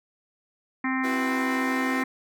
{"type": "harmonic tone", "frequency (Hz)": 261.6, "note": "C4", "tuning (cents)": 0, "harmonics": [1, 3, 4, 5, 6, 7, 8, 9], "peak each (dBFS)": [-26, -36, -33, -37, -42, -31, -34, -41], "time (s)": [0.84, 2.04], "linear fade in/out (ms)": 5}
{"type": "chord", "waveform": "sawtooth", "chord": "E suspended second", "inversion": "none", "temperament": "equal with one note detuned", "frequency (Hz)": [329.6, 376, 493.9], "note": ["E4", "F#4", "B4"], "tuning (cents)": [0, 28, 0], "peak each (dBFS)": -32, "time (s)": [1.03, 2.04], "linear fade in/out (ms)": 20}
{"effects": []}